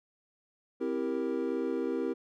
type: chord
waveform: triangle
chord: C dominant seventh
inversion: none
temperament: equal with one note detuned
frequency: 261.6 / 329.6 / 392 / 468.6 Hz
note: C4 / E4 / G4 / Bb4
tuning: 0 / 0 / 0 / +9 cents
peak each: -33 dBFS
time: 0.8-2.14 s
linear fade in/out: 20 ms
effects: none

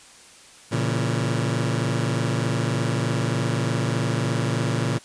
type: chord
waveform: sawtooth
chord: A# diminished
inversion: none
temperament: just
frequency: 116.54 / 139.85 / 167.82 Hz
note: A#2 / C#3 / E3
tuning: 0 / +16 / +31 cents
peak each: -20 / -22 / -25 dBFS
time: 0.71-4.99 s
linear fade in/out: 20 ms
effects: white hiss -48 dBFS RMS until 5.04 s + resampled to 22050 Hz

